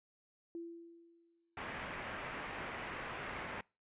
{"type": "tone with exponential decay", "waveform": "sine", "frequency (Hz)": 337.3, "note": "E4", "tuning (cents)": 40, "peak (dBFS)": -40, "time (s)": [0.55, 1.57], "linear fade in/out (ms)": 1, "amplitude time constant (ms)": 220}
{"type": "low-pass noise", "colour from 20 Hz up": "white", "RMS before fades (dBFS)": -44, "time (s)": [1.57, 3.61], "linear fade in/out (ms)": 2, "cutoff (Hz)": 2300, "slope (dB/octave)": 24}
{"effects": ["noise-tail reverb RT60 0.3 s tail -25 dB re dry", "resampled to 8000 Hz"]}